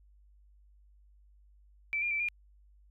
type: tone with pitch steps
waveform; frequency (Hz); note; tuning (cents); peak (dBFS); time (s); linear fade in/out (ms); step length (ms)
sine; 2324 / 2408 / 2325 / 2413; D7 / D7 / D7 / D7; -19 / +43 / -18 / +46; -29; 1.93-2.286; 0; 89
effects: added 50 Hz sine -58 dBFS peak until 2.9 s